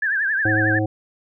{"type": "tone with vibrato", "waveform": "sine", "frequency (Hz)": 1661.2, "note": "G#6", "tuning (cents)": 0, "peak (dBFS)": -18, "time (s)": [0.02, 0.79], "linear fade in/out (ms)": 5, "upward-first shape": "triangle", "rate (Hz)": 11, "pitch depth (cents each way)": 150}
{"type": "harmonic tone", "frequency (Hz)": 106.8, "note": "G#2", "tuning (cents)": 49, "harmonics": [1, 3, 5, 7], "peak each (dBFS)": [-22, -22, -27, -29], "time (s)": [0.45, 0.86], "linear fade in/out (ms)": 5}
{"effects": []}